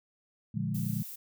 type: chord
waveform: sine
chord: Bb dominant seventh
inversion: none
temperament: equal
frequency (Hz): 116.54 / 146.83 / 174.61 / 207.7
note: Bb2 / D3 / F3 / Ab3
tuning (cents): 0 / 0 / 0 / 0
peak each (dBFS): -35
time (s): 0.54-1.03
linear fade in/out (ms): 10
type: noise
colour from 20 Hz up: violet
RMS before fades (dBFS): -43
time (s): 0.74-1.16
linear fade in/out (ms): 10
effects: none